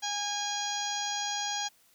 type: harmonic tone with a mistuned harmonic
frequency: 819 Hz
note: G#5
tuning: 24 cents flat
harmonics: 1 / 2 / 3 / 4 / 5 / 6 / 7 / 8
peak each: -35 / -40 / -45 / -37 / -41 / -41 / -41 / -38 dBFS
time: 0.02-1.69 s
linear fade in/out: 20 ms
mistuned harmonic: 8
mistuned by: +19 cents
effects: white hiss -64 dBFS RMS until 1.94 s